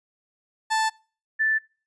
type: tone pair in turn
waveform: 30% pulse / sine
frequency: 880 / 1760 Hz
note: A5 / A6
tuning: 0 / 0 cents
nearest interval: octave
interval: 1200 cents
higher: second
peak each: -18 / -19 dBFS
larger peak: first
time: 0.7-0.9 / 1.39-1.59 s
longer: neither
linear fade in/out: 20 ms
effects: noise-tail reverb RT60 0.4 s tail -25 dB re dry + resampled to 22050 Hz